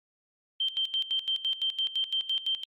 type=tone with tremolo; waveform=sine; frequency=3136 Hz; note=G7; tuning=in tune; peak=-25 dBFS; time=0.6-2.64 s; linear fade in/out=5 ms; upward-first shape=square; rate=5.9 Hz; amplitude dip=80%; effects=Opus 48 kbps